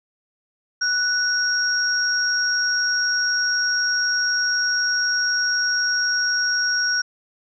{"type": "tone pair together", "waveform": "sine", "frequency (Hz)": [1480, 5588], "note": ["F#6", "F8"], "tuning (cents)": [0, 0], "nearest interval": "octave + major seventh", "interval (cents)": 2300, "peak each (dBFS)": -21, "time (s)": [0.81, 7.02], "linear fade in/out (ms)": 10, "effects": []}